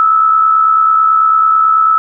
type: tone with amplitude modulation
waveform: sine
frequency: 1304 Hz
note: E6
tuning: 19 cents flat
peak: -4 dBFS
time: 0-1.98 s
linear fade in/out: 0 ms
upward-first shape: sine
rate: 69.1 Hz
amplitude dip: 50%
effects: none